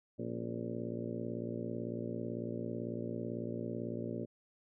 harmonic tone with a mistuned harmonic, 58 Hz, A#1, 8 cents flat, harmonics 2 / 3 / 4 / 5 / 6 / 7 / 8 / 9 / 10, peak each -44 / -46 / -42 / -47 / -44 / -46 / -48 / -51 / -48 dBFS, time 0.18-4.26 s, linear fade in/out 20 ms, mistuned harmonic 5, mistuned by -84 cents, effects none

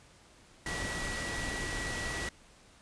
sine tone in noise, 1937 Hz, B6, 34 cents flat, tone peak -38 dBFS, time 0.66-2.29 s, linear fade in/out 2 ms, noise pink, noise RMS -37 dBFS, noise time 0.66-2.29 s, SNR -4 dB, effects pink hiss -59 dBFS RMS until 2.81 s + resampled to 22050 Hz

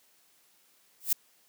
violet noise with exponential growth, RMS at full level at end -20 dBFS, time 1-1.13 s, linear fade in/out 5 ms, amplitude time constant 27 ms, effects white hiss -65 dBFS RMS until 1.48 s + high-pass 150 Hz 12 dB/octave

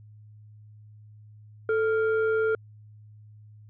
sine tone pair together, 440 / 1396.9 Hz, A4 / F6, 0 / 0 cents, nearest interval octave + minor sixth, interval 2000 cents, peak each -21 / -28 dBFS, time 1.69-2.55 s, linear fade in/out 2 ms, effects tanh soft clip ceiling -17 dBFS + added 106 Hz sine -47 dBFS peak until 3.69 s

